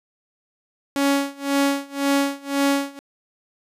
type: tone with tremolo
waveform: sawtooth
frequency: 279.2 Hz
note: C#4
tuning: 13 cents sharp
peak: -12 dBFS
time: 0.96-2.99 s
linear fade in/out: 0 ms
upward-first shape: sine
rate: 1.9 Hz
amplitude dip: 95%
effects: resampled to 32000 Hz